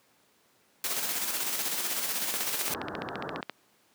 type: noise with tremolo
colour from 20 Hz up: white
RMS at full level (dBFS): -30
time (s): 0.84-2.74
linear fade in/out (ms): 2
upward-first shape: square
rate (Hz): 16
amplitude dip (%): 35
type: click train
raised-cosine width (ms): 0.3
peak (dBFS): -17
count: 18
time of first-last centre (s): 2.34-3.496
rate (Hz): 14.7
type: low-pass noise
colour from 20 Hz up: pink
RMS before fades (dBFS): -34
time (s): 2.69-3.41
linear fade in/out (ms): 5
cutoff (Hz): 1700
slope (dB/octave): 96
effects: pink hiss -65 dBFS RMS until 3.94 s + high-pass 200 Hz 12 dB/octave